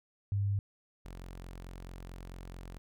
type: tone pair in turn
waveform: sine / sawtooth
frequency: 100 / 44.54 Hz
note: G2 / F1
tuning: +35 / +35 cents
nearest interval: octave + major second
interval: 1400 cents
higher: first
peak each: -28 / -40 dBFS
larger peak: first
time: 0.32-0.59 / 1.05-2.78 s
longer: second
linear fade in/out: 0 ms
effects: none